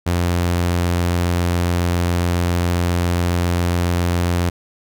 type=tone; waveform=sawtooth; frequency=87.31 Hz; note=F2; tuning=in tune; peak=-12 dBFS; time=0.06-4.5 s; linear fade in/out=10 ms; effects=none